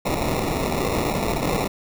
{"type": "noise with sample-and-hold", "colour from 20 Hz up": "white", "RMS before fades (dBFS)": -23, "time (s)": [0.05, 1.68], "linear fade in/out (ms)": 10, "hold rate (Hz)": 1575, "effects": []}